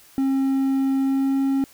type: tone with pitch glide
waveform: triangle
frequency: 269.2 to 271.4 Hz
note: C4 to C#4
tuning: +49 to -36 cents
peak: -16 dBFS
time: 0.18-1.64 s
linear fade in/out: 0 ms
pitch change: +15 cents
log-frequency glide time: 0.99-1.36 s
effects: white hiss -51 dBFS RMS until 1.73 s